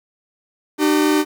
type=tone pair together; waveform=45% pulse; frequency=302.3 / 385.1 Hz; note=D#4 / G4; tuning=-50 / -31 cents; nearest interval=major third; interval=419 cents; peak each=-15 / -19 dBFS; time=0.78-1.25 s; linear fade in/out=50 ms; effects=8-bit